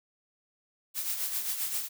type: noise with tremolo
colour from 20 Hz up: blue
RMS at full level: -30 dBFS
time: 0.94-1.89 s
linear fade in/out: 50 ms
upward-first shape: triangle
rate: 7.6 Hz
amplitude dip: 60%
effects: none